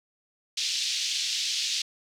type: band-pass noise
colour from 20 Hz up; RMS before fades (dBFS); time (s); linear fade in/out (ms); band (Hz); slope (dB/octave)
white; -29; 0.57-1.82; 5; 2900 to 5500; 24
effects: none